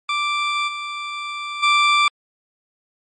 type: tone with level steps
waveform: 20% pulse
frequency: 1174.7 Hz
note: D6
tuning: in tune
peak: -14 / -21 / -8 dBFS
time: 0.09-2.08 s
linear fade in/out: 2 ms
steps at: 0.67 / 1.62 s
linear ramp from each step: 20 ms
effects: low-pass 6000 Hz 12 dB/octave + MP3 32 kbps